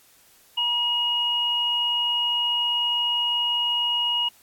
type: tone pair together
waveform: sine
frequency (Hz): 955 / 2880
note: A#5 / F#7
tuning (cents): +42 / -47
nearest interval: octave + perfect fifth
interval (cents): 1911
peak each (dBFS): -30 / -21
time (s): 0.57-4.29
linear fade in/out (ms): 10
effects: white hiss -56 dBFS RMS until 4.42 s + AAC 64 kbps